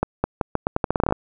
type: accelerating click train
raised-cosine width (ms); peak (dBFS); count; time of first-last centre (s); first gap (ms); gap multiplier
1; -5; 15; 0.03-1.124; 210; 0.82
effects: none